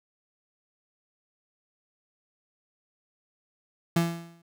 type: tone with exponential decay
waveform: 35% pulse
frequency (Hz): 168.6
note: E3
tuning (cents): +39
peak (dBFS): -17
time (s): 3.96-4.42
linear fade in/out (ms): 5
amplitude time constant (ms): 99
effects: none